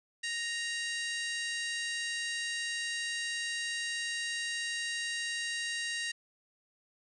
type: harmonic tone with a mistuned harmonic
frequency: 932.3 Hz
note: A#5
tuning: in tune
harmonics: 2 / 3 / 4 / 5 / 6 / 7 / 8 / 9 / 10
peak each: -36 / -40 / -42 / -44 / -46 / -47 / -48 / -49 / -50 dBFS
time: 0.23-6.12 s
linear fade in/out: 10 ms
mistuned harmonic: 4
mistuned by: +46 cents
effects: none